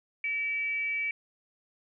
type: tone with frequency modulation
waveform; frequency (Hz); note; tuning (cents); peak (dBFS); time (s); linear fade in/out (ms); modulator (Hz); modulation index
sine; 2300; D7; -37; -28; 0.24-1.11; 2; 443; 0.26
effects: none